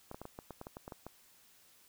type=clicks; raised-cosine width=1 ms; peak=-30 dBFS; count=12; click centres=0.114 / 0.145 / 0.216 / 0.254 / 0.389 / 0.507 / 0.614 / 0.669 / 0.769 / 0.879 / 0.922 / 1.066 s; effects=white hiss -64 dBFS RMS until 1.88 s